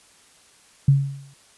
sine tone with exponential decay, 138.59 Hz, C#3, in tune, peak -9 dBFS, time 0.88-1.34 s, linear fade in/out 5 ms, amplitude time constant 98 ms, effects white hiss -54 dBFS RMS until 1.57 s + resampled to 24000 Hz

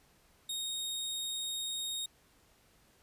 sawtooth tone, 3729 Hz, A#7, in tune, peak -32 dBFS, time 0.49-2.06 s, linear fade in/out 5 ms, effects pink hiss -66 dBFS RMS until 3.02 s + resampled to 32000 Hz

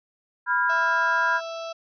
sine chord, F diminished, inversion second, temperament equal with one note detuned, 987.8 / 1396.9 / 1627 Hz, Cb6 / F6 / Ab6, 0 / 0 / -36 cents, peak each -24 dBFS, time 0.46-1.41 s, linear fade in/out 50 ms
harmonic tone, 661 Hz, E5, 5 cents sharp, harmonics 1 / 2 / 4 / 5 / 6 / 7 / 8 / 9, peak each -32 / -38 / -44 / -46 / -48 / -49 / -50 / -51 dBFS, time 0.69-1.73 s, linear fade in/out 10 ms
effects none

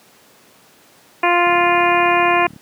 harmonic tone, 349.2 Hz, F4, in tune, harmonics 1 / 2 / 3 / 4 / 5 / 6 / 7 / 8, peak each -19 / -17 / -17 / -26 / -22 / -25 / -20 / -29 dBFS, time 1.23-2.47 s, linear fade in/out 5 ms
click train, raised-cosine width 5 ms, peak -19 dBFS, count 40, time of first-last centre 1.47-2.562 s, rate 35.7 Hz
effects pink hiss -49 dBFS RMS until 2.61 s + high-pass 200 Hz 12 dB/octave

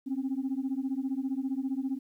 sine beating tone pair, 259.4 / 274.4 Hz, C4 / C#4, -15 / -17 cents, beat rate 15 Hz, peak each -31 dBFS, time 0.06-1.99 s, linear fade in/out 20 ms, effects tanh soft clip ceiling -24 dBFS + 11-bit

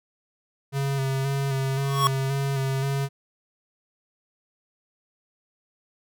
square tone with vibrato, 136.3 Hz, C#3, 29 cents flat, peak -24 dBFS, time 0.72-3.09 s, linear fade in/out 50 ms, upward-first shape square, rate 1.9 Hz, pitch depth 24 cents each way
square tone with exponential growth, 1109 Hz, C#6, in tune, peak -16 dBFS, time 1.76-2.07 s, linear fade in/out 0 ms, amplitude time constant 67 ms
effects none

